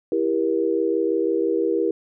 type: chord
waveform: sine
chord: E diminished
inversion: none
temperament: just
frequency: 329.6 / 395.6 / 474.7 Hz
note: E4 / G4 / Bb4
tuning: 0 / +16 / +31 cents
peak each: -23 dBFS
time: 0.12-1.91 s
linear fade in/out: 2 ms
effects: none